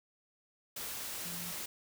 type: tone in noise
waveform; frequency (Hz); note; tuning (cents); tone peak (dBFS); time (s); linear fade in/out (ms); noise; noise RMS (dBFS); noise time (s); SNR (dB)
sine; 172.4; F3; -22; -46; 1.25-1.52; 5; white; -41; 0.76-1.66; -8
effects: none